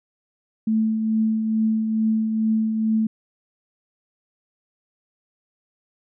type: tone with tremolo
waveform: sine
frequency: 220 Hz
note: A3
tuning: in tune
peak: -16 dBFS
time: 0.67-3.07 s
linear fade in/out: 5 ms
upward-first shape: triangle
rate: 2.3 Hz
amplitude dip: 45%
effects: none